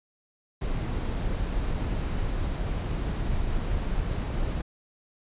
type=noise; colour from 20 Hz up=brown; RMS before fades=-28 dBFS; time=0.61-4.62 s; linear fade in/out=10 ms; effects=resampled to 8000 Hz